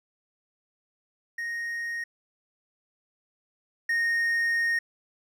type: tone pair in turn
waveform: triangle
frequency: 1864.7 / 1854 Hz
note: A#6 / A#6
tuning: 0 / -10 cents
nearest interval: unison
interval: 10 cents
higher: first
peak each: -28 / -21 dBFS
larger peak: second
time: 1.38-2.04 / 3.89-4.79 s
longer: second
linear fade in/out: 5 ms
effects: none